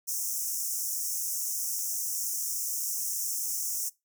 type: high-pass noise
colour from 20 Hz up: pink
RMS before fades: -32 dBFS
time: 0.07-3.9 s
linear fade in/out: 20 ms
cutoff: 5500 Hz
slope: 96 dB/octave
effects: noise-tail reverb RT60 0.2 s tail -21 dB re dry